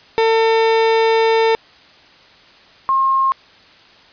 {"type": "tone pair in turn", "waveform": ["30% pulse", "sine"], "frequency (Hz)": [450, 1070.3], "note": ["A4", "C6"], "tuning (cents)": [39, 39], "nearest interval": "octave + minor third", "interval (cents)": 1500, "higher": "second", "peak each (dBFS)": [-9, -12], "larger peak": "first", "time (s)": [[0.18, 1.55], [2.89, 3.32]], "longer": "first", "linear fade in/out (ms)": 0, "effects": ["white hiss -46 dBFS RMS until 4.12 s", "resampled to 11025 Hz"]}